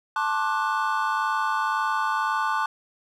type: chord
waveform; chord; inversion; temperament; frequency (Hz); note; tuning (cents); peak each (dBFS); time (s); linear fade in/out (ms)
triangle; D dominant seventh; second; equal with one note detuned; 880 / 1072.8 / 1174.7 / 1480; A5 / C6 / D6 / F#6; 0 / +43 / 0 / 0; -25 / -27 / -26 / -27; 0.16-2.66; 2
effects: none